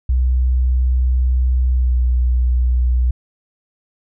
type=tone with pitch glide; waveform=sine; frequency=63 to 61.63 Hz; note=B1 to B1; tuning=+35 to -3 cents; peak=-12 dBFS; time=0.09-3.11 s; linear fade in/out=5 ms; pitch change=-38 cents; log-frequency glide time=1.76-1.95 s; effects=none